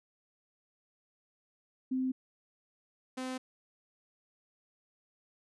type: tone pair in turn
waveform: sine / sawtooth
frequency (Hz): 259.1 / 257.5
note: C4 / C4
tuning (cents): -17 / -28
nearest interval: unison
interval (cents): 11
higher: first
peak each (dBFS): -29 / -32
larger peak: first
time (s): 1.91-2.12 / 3.17-3.38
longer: neither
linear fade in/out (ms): 10
effects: resampled to 24000 Hz